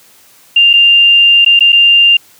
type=tone with dropouts; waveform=sine; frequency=2794 Hz; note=F7; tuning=in tune; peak=-3 dBFS; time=0.56-2.17 s; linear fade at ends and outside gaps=5 ms; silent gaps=0.732-0.736 / 1.449-1.461 / 1.593-1.606 / 1.722-1.727 s; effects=white hiss -44 dBFS RMS until 2.39 s + high-pass 80 Hz 12 dB/octave